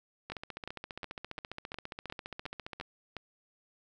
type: two click trains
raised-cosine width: 0.3 ms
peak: -23 / -24 dBFS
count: 9 / 38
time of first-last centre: 0.32-3.167 / 0.3-2.8 s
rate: 2.81 / 14.8 Hz
effects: none